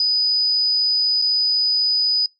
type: tone with dropouts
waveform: sine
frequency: 4978 Hz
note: D#8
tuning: in tune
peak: -15 dBFS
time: 0-2.26 s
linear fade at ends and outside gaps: 2 ms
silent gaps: 1.217-1.221 s
effects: noise-tail reverb RT60 0.2 s tail -26 dB re dry